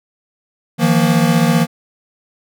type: chord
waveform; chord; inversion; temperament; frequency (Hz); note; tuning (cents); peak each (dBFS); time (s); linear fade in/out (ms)
square; Eb suspended second; none; equal with one note detuned; 159.29 / 174.61 / 233.1; Eb3 / F3 / Bb3; +41 / 0 / 0; -16; 0.78-1.67; 50
effects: none